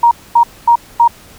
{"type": "tone bursts", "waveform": "sine", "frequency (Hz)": 941, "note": "A#5", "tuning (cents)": 16, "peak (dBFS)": -4, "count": 4, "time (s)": [0.03, 1.078], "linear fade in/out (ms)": 5, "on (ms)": 82, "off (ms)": 240, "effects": ["pink hiss -40 dBFS RMS until 1.38 s"]}